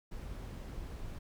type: noise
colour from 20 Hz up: brown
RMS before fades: -43 dBFS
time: 0.11-1.19 s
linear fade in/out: 10 ms
effects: none